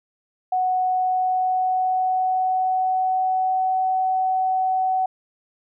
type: tone with pitch glide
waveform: sine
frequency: 740 to 751.6 Hz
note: F#5 to F#5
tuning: 0 to +27 cents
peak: -18 dBFS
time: 0.52-5.06 s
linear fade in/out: 5 ms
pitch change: +27 cents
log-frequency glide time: 0.82-3.77 s
effects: none